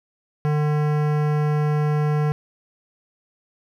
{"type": "tone with hard clipping", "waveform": "sine", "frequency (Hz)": 150, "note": "D3", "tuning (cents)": 37, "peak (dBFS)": -20, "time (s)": [0.45, 2.32], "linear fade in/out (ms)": 0, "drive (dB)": 18, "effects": []}